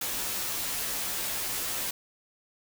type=noise with comb filter; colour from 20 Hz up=white; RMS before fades=-32 dBFS; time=0.01-1.91 s; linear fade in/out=5 ms; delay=13 ms; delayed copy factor=-0.85; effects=none